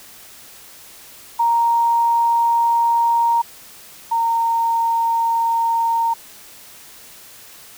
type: tone pair in turn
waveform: sine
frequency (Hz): 932.3 / 920.5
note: A#5 / A#5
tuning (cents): 0 / -22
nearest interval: unison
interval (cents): 22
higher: first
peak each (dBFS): -13 / -15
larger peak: first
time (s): 1.39-3.42 / 4.11-6.14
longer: neither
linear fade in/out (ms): 10
effects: white hiss -42 dBFS RMS until 7.77 s